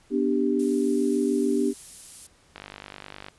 sine chord, G major, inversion first, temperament equal, 246.9 / 293.7 / 392 Hz, B3 / D4 / G4, 0 / 0 / 0 cents, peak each -25 dBFS, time 0.1-1.74 s, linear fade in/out 50 ms
violet noise, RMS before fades -38 dBFS, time 0.59-2.27 s, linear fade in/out 5 ms
click train, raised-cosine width 0.3 ms, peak -22 dBFS, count 37, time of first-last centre 2.56-3.284 s, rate 49.7 Hz
effects pink hiss -59 dBFS RMS until 3.38 s + resampled to 24000 Hz

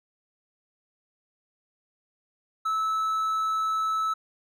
triangle tone, 1305 Hz, E6, 18 cents flat, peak -22 dBFS, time 2.65-4.14 s, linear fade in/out 10 ms, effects none

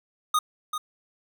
square tone with echo, 1236 Hz, D#6, 12 cents flat, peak -20 dBFS, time 0.34-0.39 s, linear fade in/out 5 ms, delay 390 ms, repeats 1, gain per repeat -8 dB, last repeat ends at 0.78 s, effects none

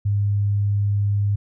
sine tone, 101.7 Hz, G#2, 36 cents flat, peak -17 dBFS, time 0.05-1.36 s, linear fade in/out 10 ms, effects none

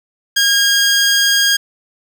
15% pulse tone, 1624 Hz, G#6, 39 cents flat, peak -4 dBFS, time 0.36-1.57 s, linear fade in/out 10 ms, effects none

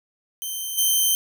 5% pulse tone with level steps, 3106 Hz, G7, 17 cents flat, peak -19 / -9 dBFS, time 0.42-1.15 s, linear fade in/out 0 ms, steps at 0.77 s, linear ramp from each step 20 ms, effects none

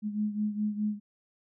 sine beating tone pair, 209.5 / 214.3 Hz, G#3 / A3, +15 / -45 cents, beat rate 4.8 Hz, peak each -29 / -34 dBFS, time 0.02-1 s, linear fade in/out 50 ms, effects none

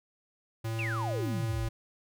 square tone, 112.7 Hz, A2, 42 cents sharp, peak -32 dBFS, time 0.64-1.69 s, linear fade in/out 10 ms
sine exponential sweep, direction down, 2810 to 41.94 Hz, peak -33 dBFS, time 0.79-1.68 s, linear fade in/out 0 ms
effects none

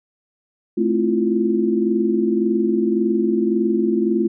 sine chord, F major seventh, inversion first, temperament just, 218.3 / 261.9 / 327.4 / 349.2 Hz, A3 / C4 / E4 / F4, -13 / +2 / -12 / 0 cents, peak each -20 / -25 / -23 / -19 dBFS, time 0.77-4.28 s, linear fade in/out 10 ms, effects none

